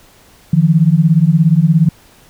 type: beating tone pair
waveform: sine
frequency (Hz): 153.7 / 170.7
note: D#3 / F3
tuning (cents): -21 / -39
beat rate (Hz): 17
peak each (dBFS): -10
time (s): 0.53-1.89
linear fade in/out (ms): 5
effects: pink hiss -46 dBFS RMS until 2.29 s